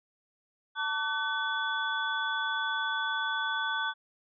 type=tone cluster; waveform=sine; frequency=893 / 1151 / 1510 / 3427 Hz; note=A5 / D6 / F#6 / A7; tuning=+25 / -35 / +35 / -46 cents; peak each=-35 / -37 / -31 / -36 dBFS; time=0.75-3.94 s; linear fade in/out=50 ms; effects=none